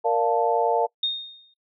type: chord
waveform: sine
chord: Bb major seventh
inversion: none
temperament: equal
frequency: 466.2 / 587.3 / 698.5 / 880 Hz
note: Bb4 / D5 / F5 / A5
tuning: 0 / 0 / 0 / 0 cents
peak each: -23 / -27 / -24 / -24 dBFS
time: 0.04-0.87 s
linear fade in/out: 20 ms
type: tone with exponential decay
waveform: sine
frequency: 3687 Hz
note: A#7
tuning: 20 cents flat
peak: -19 dBFS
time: 1.03-1.54 s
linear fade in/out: 5 ms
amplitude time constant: 110 ms
effects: noise-tail reverb RT60 0.1 s tail -23 dB re dry